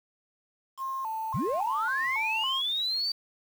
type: tone with vibrato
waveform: sine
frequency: 970 Hz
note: B5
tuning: 31 cents flat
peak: -30 dBFS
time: 0.77-2.62 s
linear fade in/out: 50 ms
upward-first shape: square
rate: 1.8 Hz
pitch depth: 160 cents each way
type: linear sweep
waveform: sine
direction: up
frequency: 87.31 to 4649 Hz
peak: -26 dBFS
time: 1.34-3.12 s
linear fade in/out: 5 ms
effects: tanh soft clip ceiling -20 dBFS + 8-bit